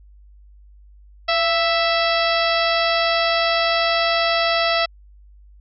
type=harmonic tone with a mistuned harmonic; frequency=659.3 Hz; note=E5; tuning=in tune; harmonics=1 / 2 / 3 / 4 / 5 / 6 / 7 / 8; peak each=-20 / -23 / -25 / -26 / -27 / -28 / -28 / -29 dBFS; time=1.28-4.86 s; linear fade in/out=10 ms; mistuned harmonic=1; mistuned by=+41 cents; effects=added 50 Hz sine -44 dBFS peak until 5.6 s